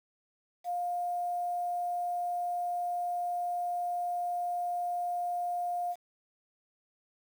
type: tone with quantisation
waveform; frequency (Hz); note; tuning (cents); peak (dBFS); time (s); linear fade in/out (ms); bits
sine; 706; F5; +19; -30; 0.64-5.96; 50; 9
effects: none